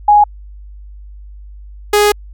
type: tone pair in turn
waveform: sine / sawtooth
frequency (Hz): 830.6 / 415.3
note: G#5 / G#4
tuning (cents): 0 / 0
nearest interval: octave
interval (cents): 1200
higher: first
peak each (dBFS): -4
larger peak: neither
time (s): 0.08-0.24 / 1.93-2.12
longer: second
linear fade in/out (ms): 5
effects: added 50 Hz sine -31 dBFS peak until 2.33 s